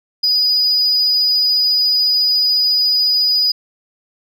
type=tone; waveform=sine; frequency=4943 Hz; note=D#8; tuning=12 cents flat; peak=-10 dBFS; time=0.23-3.52 s; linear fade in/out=10 ms; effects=tanh soft clip ceiling -9 dBFS